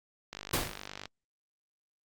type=click train; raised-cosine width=0.2 ms; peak=-22 dBFS; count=37; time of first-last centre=0.33-1.056 s; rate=49.6 Hz
type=noise with exponential decay; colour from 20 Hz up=pink; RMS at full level=-25 dBFS; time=0.53-0.88 s; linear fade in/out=5 ms; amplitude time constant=74 ms
effects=Opus 48 kbps